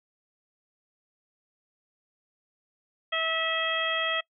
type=harmonic tone; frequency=649 Hz; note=E5; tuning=27 cents flat; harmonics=1 / 2 / 3 / 4 / 5; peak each=-33 / -32 / -31 / -34 / -30 dBFS; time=3.12-4.21 s; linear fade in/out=10 ms; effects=noise-tail reverb RT60 0.1 s tail -23 dB re dry